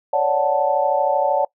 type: chord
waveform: sine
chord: D major seventh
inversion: third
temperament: equal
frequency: 554.4 / 587.3 / 740 / 880 Hz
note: C#5 / D5 / F#5 / A5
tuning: 0 / 0 / 0 / 0 cents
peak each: -21 dBFS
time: 0.13-1.45 s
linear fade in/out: 5 ms
effects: noise-tail reverb RT60 0.1 s tail -22 dB re dry